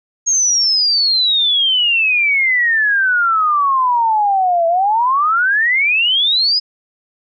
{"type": "exponential two-way sweep", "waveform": "sine", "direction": "down then up", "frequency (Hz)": [6600, 659.3, 5100], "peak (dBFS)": -11, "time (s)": [0.26, 6.6], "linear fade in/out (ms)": 20, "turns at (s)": 4.67, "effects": []}